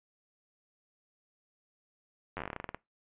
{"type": "slowing click train", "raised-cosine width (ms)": 0.5, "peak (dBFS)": -22, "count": 15, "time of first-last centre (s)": [2.37, 2.746], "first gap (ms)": 10, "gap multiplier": 1.14, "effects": ["noise-tail reverb RT60 0.2 s tail -22 dB re dry", "resampled to 8000 Hz"]}